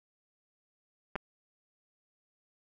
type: clicks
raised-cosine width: 0.5 ms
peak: -19 / -20 dBFS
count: 2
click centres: 1.156 / 1.161 s
effects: none